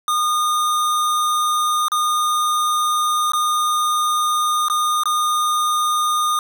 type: tone with dropouts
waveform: square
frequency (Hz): 1222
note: D#6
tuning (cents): -32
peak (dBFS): -17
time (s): 0.08-6.39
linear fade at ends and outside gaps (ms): 1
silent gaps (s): 1.883-1.918 / 3.32-3.334 / 4.684-4.699 / 5.035-5.056
effects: none